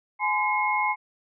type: tone cluster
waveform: sine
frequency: 843 / 1024 / 2162 Hz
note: G#5 / C6 / C#7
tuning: +26 / -38 / -44 cents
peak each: -26 dBFS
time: 0.19-0.96 s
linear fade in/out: 50 ms
effects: none